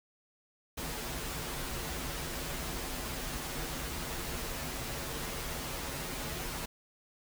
pink noise with comb filter, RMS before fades -38 dBFS, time 0.77-6.66 s, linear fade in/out 10 ms, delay 9.9 ms, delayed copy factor -0.65, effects none

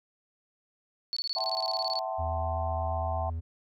sine tone bursts, 4435 Hz, C#8, in tune, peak -29 dBFS, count 16, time 1.13-1.99 s, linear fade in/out 0 ms, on 35 ms, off 20 ms
sine chord, F# half-diminished seventh, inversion third, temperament equal with one note detuned, 659.3 / 755.1 / 880 / 1046.5 Hz, E5 / F#5 / A5 / C6, 0 / +35 / 0 / 0 cents, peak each -34 / -34 / -38 / -40 dBFS, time 1.36-3.3 s, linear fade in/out 5 ms
triangle tone with vibrato, 82.41 Hz, E2, in tune, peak -29 dBFS, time 2.18-3.41 s, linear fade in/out 20 ms, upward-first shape sine, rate 8.3 Hz, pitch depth 13 cents each way
effects none

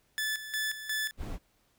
sawtooth tone with tremolo, 1738 Hz, A6, 22 cents flat, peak -26 dBFS, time 0.18-1.11 s, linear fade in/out 0 ms, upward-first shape square, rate 2.8 Hz, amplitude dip 70%
brown noise, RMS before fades -36 dBFS, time 1.17-1.39 s, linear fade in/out 50 ms
effects pink hiss -70 dBFS RMS until 1.78 s

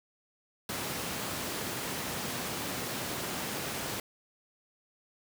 pink high-pass noise, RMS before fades -36 dBFS, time 0.69-4 s, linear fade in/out 2 ms, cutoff 130 Hz, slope 12 dB/octave, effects none

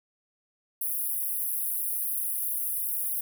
pink high-pass noise, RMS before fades -30 dBFS, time 0.81-3.21 s, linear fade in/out 5 ms, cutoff 10000 Hz, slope 96 dB/octave, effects none

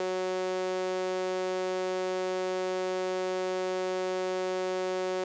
sawtooth tone with high-pass filter, 185 Hz, F#3, in tune, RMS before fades -31 dBFS, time 0-5.24 s, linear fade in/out 2 ms, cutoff 440 Hz, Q 5.8, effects resampled to 16000 Hz + 9-bit

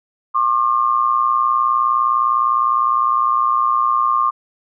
sine tone pair together, 1074 / 1193.7 Hz, C6 / D6, +45 / +28 cents, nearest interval major second, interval 183 cents, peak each -16 dBFS, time 0.34-4.31 s, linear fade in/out 20 ms, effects none

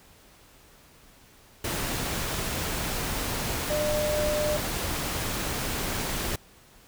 sine tone in noise, 600 Hz, D5, 37 cents sharp, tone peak -25 dBFS, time 3.7-4.57 s, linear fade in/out 5 ms, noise pink, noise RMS -30 dBFS, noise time 1.64-6.36 s, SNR +2 dB, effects pink hiss -55 dBFS RMS until 6.87 s

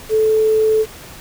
sine tone with quantisation, 436.4 Hz, A4, 14 cents flat, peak -11 dBFS, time 0.09-0.86 s, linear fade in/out 50 ms, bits 6, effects pink hiss -37 dBFS RMS until 1.2 s

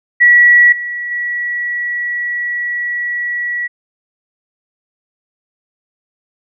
sine tone with level steps, 1935 Hz, B6, 36 cents flat, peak -4 / -19 / -16 dBFS, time 0.2-3.68 s, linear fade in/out 20 ms, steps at 0.72 / 1.11 s, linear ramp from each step 5 ms, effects none

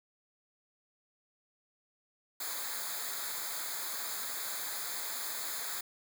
white noise with comb filter, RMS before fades -38 dBFS, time 2.4-5.81 s, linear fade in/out 5 ms, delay 0.35 ms, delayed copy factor -0.9, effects none

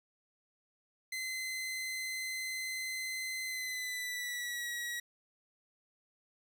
sawtooth tone with pitch glide, 2053 to 1915.5 Hz, C7 to A#6, -33 to +47 cents, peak -33 dBFS, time 1.12-5 s, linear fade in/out 5 ms, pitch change -120 cents, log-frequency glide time 3.45-4.69 s, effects none

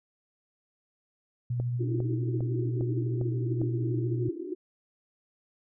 sine tone with tremolo, 121.5 Hz, B2, 28 cents flat, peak -26 dBFS, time 1.5-4.29 s, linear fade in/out 5 ms, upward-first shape triangle, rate 13 Hz, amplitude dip 25%
click train, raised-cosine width 2 ms, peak -23 dBFS, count 6, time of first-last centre 1.6-3.616 s, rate 2.48 Hz
white band-pass noise, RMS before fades -35 dBFS, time 1.79-4.55 s, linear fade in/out 20 ms, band 300 to 370 Hz, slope 96 dB/octave
effects none

